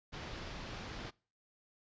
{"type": "low-pass noise", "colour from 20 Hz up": "pink", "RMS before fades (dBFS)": -45, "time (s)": [0.12, 1.11], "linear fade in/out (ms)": 20, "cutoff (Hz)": 5200, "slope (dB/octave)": 24, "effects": ["noise-tail reverb RT60 0.4 s tail -25 dB re dry", "resampled to 16000 Hz"]}